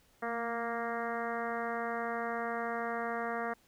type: harmonic tone with a mistuned harmonic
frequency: 233.1 Hz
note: A#3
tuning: in tune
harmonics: 1 / 2 / 3 / 4 / 5 / 6 / 7 / 8 / 9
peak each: -42 / -39 / -38 / -45 / -41 / -43 / -45 / -44 / -52 dBFS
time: 0.22-3.54 s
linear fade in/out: 10 ms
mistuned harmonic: 1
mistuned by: -29 cents
effects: pink hiss -67 dBFS RMS until 3.67 s